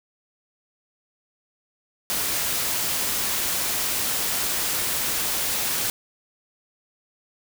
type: noise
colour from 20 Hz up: white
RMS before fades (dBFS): -25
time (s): 2.1-5.9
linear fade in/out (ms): 0
effects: none